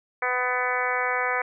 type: harmonic tone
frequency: 250 Hz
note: B3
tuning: 21 cents sharp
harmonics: 2 / 3 / 4 / 5 / 6 / 7 / 8 / 9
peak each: -31 / -31 / -31 / -31 / -31 / -31 / -31 / -31 dBFS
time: 0.22-1.42 s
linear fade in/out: 5 ms
effects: none